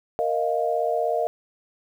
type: chord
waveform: sine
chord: Bb suspended fourth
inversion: none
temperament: equal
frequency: 466.2 / 622.3 / 698.5 Hz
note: Bb4 / Eb5 / F5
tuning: 0 / 0 / 0 cents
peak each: -26 / -25 / -25 dBFS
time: 0.19-1.27 s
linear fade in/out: 0 ms
effects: 9-bit